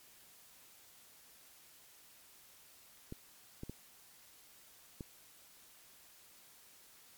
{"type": "clicks", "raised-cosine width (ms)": 3, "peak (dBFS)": -30, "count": 4, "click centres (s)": [3.124, 3.634, 3.696, 5.008], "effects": ["white hiss -61 dBFS RMS until 7.17 s", "MP3 96 kbps"]}